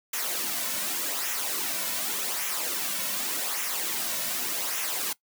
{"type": "noise with flanger", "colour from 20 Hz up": "white", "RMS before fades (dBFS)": -30, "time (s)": [0.13, 5.13], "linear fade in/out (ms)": 5, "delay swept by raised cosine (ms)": [0.22, 2.52], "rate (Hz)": 0.86, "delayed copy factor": -0.55, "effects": ["noise-tail reverb RT60 0.1 s tail -20 dB re dry", "high-pass 200 Hz 12 dB/octave"]}